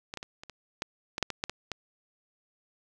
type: clicks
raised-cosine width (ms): 0.2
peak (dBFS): -20 / -20 / -22 / -26 / -26 / -14 / -15 / -8 / -16 / -12 / -15 / -16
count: 12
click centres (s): 0.139 / 0.173 / 0.229 / 0.435 / 0.497 / 0.821 / 1.181 / 1.227 / 1.303 / 1.439 / 1.496 / 1.717
effects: none